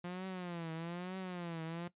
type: tone with vibrato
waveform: sawtooth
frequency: 174.61 Hz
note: F3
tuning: in tune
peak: -36 dBFS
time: 0.04-1.88 s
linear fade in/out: 5 ms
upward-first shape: triangle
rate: 1.1 Hz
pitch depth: 150 cents each way
effects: noise-tail reverb RT60 0.1 s tail -17 dB re dry + resampled to 8000 Hz